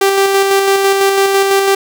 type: tone with tremolo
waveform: sawtooth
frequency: 392 Hz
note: G4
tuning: in tune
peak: -4 dBFS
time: 0.01-1.75 s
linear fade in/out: 5 ms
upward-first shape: square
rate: 6 Hz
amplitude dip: 30%
effects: none